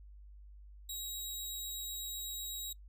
15% pulse tone, 3827 Hz, A#7, 45 cents sharp, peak -32 dBFS, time 0.89-2.73 s, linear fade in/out 5 ms, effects noise-tail reverb RT60 0.1 s tail -22 dB re dry + added 50 Hz sine -51 dBFS peak until 2.88 s

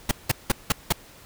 pink noise bursts, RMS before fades -20 dBFS, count 5, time 0.09-0.925 s, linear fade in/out 5 ms, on 23 ms, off 180 ms, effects pink hiss -49 dBFS RMS until 1.25 s

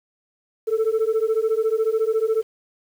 sine beating tone pair, 435.8 / 449.8 Hz, A4 / A4, -17 / +38 cents, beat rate 14 Hz, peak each -19 dBFS, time 0.67-2.43 s, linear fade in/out 20 ms, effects tanh soft clip ceiling -15 dBFS + 8-bit

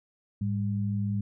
sine tone pair together, 106.05 / 200.2 Hz, G#2 / G3, +37 / +37 cents, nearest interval major seventh, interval 1100 cents, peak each -28 / -30 dBFS, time 0.41-1.21 s, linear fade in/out 5 ms, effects none

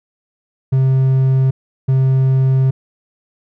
triangle tone bursts at uneven times, 132.3 Hz, C3, 20 cents sharp, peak -8 dBFS, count 2, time 0.72-1.51 / 1.88-2.71 s, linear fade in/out 10 ms, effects none

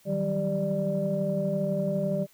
sine tone cluster, 156.5 / 182.2 / 194.2 / 392.8 / 591 Hz, D#3 / F#3 / G3 / G4 / D5, +10 / -26 / -16 / +4 / +11 cents, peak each -31 / -37 / -29 / -36 / -28 dBFS, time 0.05-2.27 s, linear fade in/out 50 ms, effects tanh soft clip ceiling -15 dBFS + white hiss -60 dBFS RMS until 2.33 s

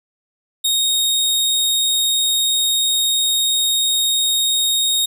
sawtooth tone, 3729 Hz, A#7, in tune, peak -12 dBFS, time 0.64-5.06 s, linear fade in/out 10 ms, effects none

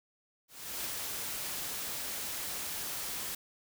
white noise with ADSR envelope, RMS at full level -36 dBFS, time 0.48-3.35 s, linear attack 380 ms, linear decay 4 ms, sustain -2 dB, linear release 4 ms, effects none

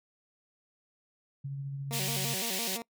sine tone with tremolo, 138.59 Hz, C#3, in tune, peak -33 dBFS, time 1.44-2.35 s, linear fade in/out 10 ms, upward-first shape triangle, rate 14 Hz, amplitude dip 30%
15% pulse tone with vibrato, 208.9 Hz, G#3, 10 cents sharp, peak -31 dBFS, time 1.91-2.82 s, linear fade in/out 0 ms, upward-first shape square, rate 5.9 Hz, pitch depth 180 cents each way
pink high-pass noise, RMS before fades -34 dBFS, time 1.92-2.78 s, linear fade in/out 20 ms, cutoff 2400 Hz, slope 24 dB/octave
effects noise-tail reverb RT60 0.1 s tail -24 dB re dry

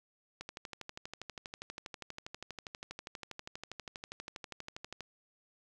click train, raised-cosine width 0.2 ms, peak -25 dBFS, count 58, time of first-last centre 0.41-5.007 s, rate 12.4 Hz, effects none

